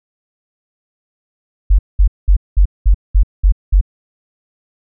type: tone bursts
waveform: sine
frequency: 46.98 Hz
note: F#1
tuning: 27 cents sharp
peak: -5 dBFS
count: 8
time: 1.7-3.812 s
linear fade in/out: 10 ms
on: 89 ms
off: 200 ms
effects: none